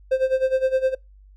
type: tone with tremolo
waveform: triangle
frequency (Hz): 523.3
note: C5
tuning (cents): 0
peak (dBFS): -13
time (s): 0.11-0.95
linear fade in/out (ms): 10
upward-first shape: sine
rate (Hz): 9.7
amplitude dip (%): 85
effects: noise-tail reverb RT60 0.2 s tail -24 dB re dry + added 49 Hz sine -46 dBFS peak until 1.36 s